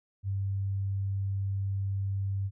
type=tone; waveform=sine; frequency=98 Hz; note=G2; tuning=in tune; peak=-28 dBFS; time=0.23-2.51 s; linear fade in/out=50 ms; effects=none